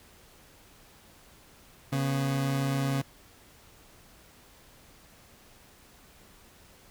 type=tone pair together; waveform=30% pulse; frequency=137.4 / 244.8 Hz; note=C#3 / B3; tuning=-15 / -15 cents; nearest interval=minor seventh; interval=1000 cents; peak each=-24 / -34 dBFS; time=1.92-3.02 s; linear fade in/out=10 ms; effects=pink hiss -56 dBFS RMS until 6.9 s